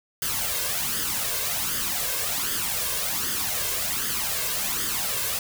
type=noise with flanger; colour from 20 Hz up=white; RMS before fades=-27 dBFS; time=0.22-5.39 s; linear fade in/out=2 ms; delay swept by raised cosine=0.61 to 1.91 ms; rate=1.3 Hz; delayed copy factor=+0.65; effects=none